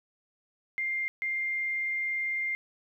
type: tone bursts at uneven times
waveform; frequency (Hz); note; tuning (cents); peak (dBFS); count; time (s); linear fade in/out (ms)
sine; 2106; C7; +11; -28; 2; 0.78-1.08 / 1.22-2.55; 0
effects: 11-bit